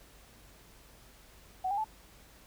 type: tone with pitch steps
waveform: sine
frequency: 748 / 806.3 / 869.2 Hz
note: F#5 / G5 / A5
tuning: +19 / +49 / -21 cents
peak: -29 dBFS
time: 1.64-1.844 s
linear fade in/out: 10 ms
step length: 68 ms
effects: added 50 Hz sine -60 dBFS peak until 2.46 s + pink hiss -58 dBFS RMS until 2.46 s